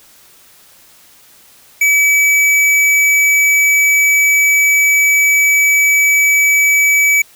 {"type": "tone", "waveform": "square", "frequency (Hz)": 2290, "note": "D7", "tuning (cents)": -44, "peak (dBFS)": -9, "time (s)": [1.81, 7.22], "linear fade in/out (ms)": 5, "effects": ["white hiss -45 dBFS RMS until 7.35 s"]}